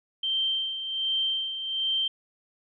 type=tone with tremolo; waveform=sine; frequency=3136 Hz; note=G7; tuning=in tune; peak=-23 dBFS; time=0.23-2.08 s; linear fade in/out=5 ms; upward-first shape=sine; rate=1.3 Hz; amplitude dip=60%; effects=none